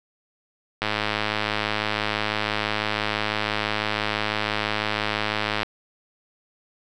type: click train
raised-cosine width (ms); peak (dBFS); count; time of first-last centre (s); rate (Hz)
0.3; -7; 511; 0.82-5.631; 106
effects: none